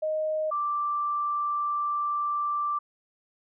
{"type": "tone pair in turn", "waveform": "sine", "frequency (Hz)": [622.3, 1174.7], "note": ["D#5", "D6"], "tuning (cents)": [0, 0], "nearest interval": "major seventh", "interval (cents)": 1100, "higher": "second", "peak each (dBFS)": -25, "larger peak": "neither", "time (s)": [[0.02, 0.51], [0.51, 2.79]], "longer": "second", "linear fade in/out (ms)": 10, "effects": []}